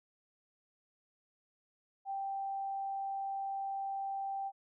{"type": "tone", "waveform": "sine", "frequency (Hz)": 784, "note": "G5", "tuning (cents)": 0, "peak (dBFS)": -35, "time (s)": [2.05, 4.52], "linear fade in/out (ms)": 50, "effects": []}